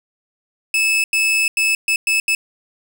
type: tone bursts at uneven times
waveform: 40% pulse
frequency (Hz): 2609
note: E7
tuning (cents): -18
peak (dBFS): -13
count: 6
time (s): 0.74-1.04 / 1.13-1.48 / 1.57-1.75 / 1.88-1.96 / 2.07-2.2 / 2.28-2.35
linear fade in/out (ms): 2
effects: none

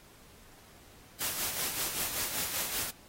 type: noise with tremolo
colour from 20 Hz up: white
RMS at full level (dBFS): -32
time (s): 1.2-2.91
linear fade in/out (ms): 10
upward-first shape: sine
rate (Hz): 5.2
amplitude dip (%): 50
effects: pink hiss -57 dBFS RMS until 3.08 s + AAC 48 kbps

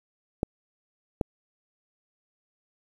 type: clicks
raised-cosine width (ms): 2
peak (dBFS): -11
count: 2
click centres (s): 0.431 / 1.212
effects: 8-bit

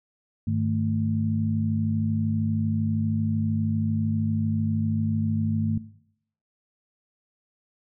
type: tone cluster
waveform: sine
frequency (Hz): 101 / 153.8 / 221.1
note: G#2 / D#3 / A3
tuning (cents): -48 / -20 / +9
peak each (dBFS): -25 / -29 / -27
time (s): 0.47-5.78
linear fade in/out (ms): 5
effects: noise-tail reverb RT60 0.7 s tail -18 dB re dry

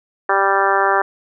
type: harmonic tone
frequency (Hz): 196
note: G3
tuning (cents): 0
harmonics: 2 / 3 / 4 / 5 / 6 / 7 / 8 / 9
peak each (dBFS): -21 / -23 / -19 / -21 / -20 / -22 / -22 / -24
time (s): 0.29-1.02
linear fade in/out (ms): 5
effects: none

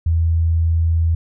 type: tone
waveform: sine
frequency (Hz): 82.4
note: E2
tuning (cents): 0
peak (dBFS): -13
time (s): 0.06-1.15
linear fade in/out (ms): 5
effects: none

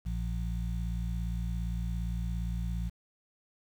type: harmonic tone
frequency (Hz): 57.4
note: A#1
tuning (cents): -26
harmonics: 1 / 2 / 3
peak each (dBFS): -32 / -38 / -38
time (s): 0.05-2.9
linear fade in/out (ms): 20
effects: 9-bit

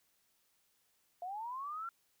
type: linear sweep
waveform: sine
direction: up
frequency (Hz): 690 to 1383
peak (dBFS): -39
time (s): 1.22-1.89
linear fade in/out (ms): 2
effects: white hiss -75 dBFS RMS until 2.2 s

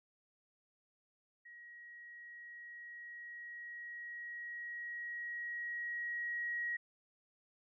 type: tone with level ramp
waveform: sine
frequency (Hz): 1900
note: A#6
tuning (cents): +33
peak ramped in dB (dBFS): -52 to -35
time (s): 1.45-6.77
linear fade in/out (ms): 10
effects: none

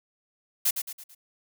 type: noise with echo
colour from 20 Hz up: blue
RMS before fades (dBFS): -23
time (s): 0.65-0.71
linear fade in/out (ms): 10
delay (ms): 110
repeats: 4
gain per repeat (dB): -7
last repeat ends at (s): 1.15
effects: none

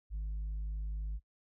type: tone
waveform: sine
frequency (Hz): 51.91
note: G#1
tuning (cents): 0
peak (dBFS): -32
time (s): 0.1-1.2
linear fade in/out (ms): 50
effects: noise-tail reverb RT60 0.1 s tail -23 dB re dry + tanh soft clip ceiling -34 dBFS

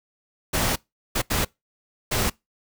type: noise bursts at uneven times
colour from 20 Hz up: pink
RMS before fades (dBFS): -23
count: 4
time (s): 0.53-0.76 / 1.15-1.22 / 1.3-1.45 / 2.11-2.3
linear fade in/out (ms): 10
effects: noise-tail reverb RT60 0.2 s tail -24 dB re dry

